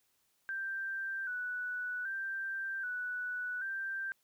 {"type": "tone with vibrato", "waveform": "sine", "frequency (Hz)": 1526, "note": "G6", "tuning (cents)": -47, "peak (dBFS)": -35, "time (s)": [0.49, 4.12], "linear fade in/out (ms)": 0, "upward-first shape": "square", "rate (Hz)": 0.64, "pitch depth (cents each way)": 52, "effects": ["white hiss -75 dBFS RMS until 4.23 s"]}